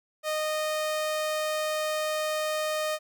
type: tone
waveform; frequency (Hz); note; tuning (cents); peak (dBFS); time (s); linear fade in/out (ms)
sawtooth; 617; D#5; -15; -23; 0.23-2.99; 50
effects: none